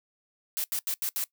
blue noise bursts at uneven times, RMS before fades -30 dBFS, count 5, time 0.57-0.64 / 0.72-0.79 / 0.87-0.94 / 1.02-1.09 / 1.16-1.24 s, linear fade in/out 0 ms, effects noise-tail reverb RT60 0.1 s tail -20 dB re dry

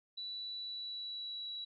sine tone with pitch glide, 3951 to 3910 Hz, B7 to B7, 0 to -18 cents, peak -40 dBFS, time 0.17-1.65 s, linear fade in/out 10 ms, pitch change -18 cents, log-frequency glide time 0.57-1.49 s, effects none

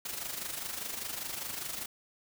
white noise with amplitude modulation, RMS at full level -36 dBFS, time 0.05-1.86 s, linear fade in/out 5 ms, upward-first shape sine, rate 25 Hz, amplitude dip 60%, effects none

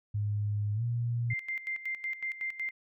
sine tone with pitch glide, 103.83 to 118.58 Hz, G#2 to A#2, 0 to +30 cents, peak -28 dBFS, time 0.14-1.34 s, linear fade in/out 10 ms, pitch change +230 cents, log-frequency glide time 0.74-0.83 s
sine tone with tremolo, 2093 Hz, C7, in tune, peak -31 dBFS, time 1.3-2.71 s, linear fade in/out 5 ms, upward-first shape square, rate 5.4 Hz, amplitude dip 75%
effects none

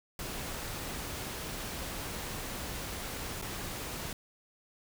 pink noise with dropouts, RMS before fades -39 dBFS, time 0.19-4.13 s, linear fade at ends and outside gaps 2 ms, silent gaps 3.416-3.422 s, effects none

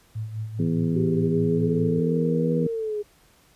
sine tone with tremolo, 109.3 Hz, A2, 11 cents flat, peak -26 dBFS, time 0.15-2 s, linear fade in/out 10 ms, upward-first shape sine, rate 4.9 Hz, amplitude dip 60%
harmonic tone, 82.41 Hz, E2, in tune, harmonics 2 / 3 / 4 / 5 / 6, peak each -23 / -26 / -34 / -32 / -43 dBFS, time 0.59-2.67 s, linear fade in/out 5 ms
sine linear two-way sweep, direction up then down, 380.4 to 481.6 to 411 Hz, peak -25 dBFS, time 0.95-3.03 s, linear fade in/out 20 ms, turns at 2.55 s
effects pink hiss -58 dBFS RMS until 3.55 s + resampled to 32000 Hz

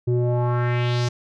square tone with low-pass filter sweep, 121.6 Hz, B2, 26 cents flat, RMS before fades -21 dBFS, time 0.07-1.09 s, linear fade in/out 10 ms, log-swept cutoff 310 to 6100 Hz, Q 2.4, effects none

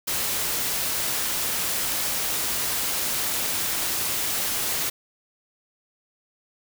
white noise, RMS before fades -26 dBFS, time 0.07-4.9 s, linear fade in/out 10 ms, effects none

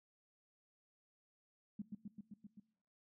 sine tone with echo, 207.7 Hz, G#3, in tune, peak -40 dBFS, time 1.79-1.82 s, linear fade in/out 5 ms, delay 130 ms, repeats 6, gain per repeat -2 dB, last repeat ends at 2.6 s, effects noise-tail reverb RT60 0.7 s tail -21 dB re dry

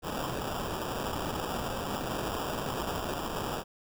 blue noise with sample-and-hold, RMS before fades -34 dBFS, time 0.02-3.64 s, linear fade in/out 50 ms, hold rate 2100 Hz, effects none

